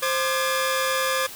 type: tone cluster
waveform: sawtooth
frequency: 525 / 1198 / 1692 Hz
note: C5 / D6 / G#6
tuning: +6 / +34 / +32 cents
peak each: -21 / -23 / -24 dBFS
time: 0.02-1.27 s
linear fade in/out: 10 ms
effects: white hiss -39 dBFS RMS until 1.35 s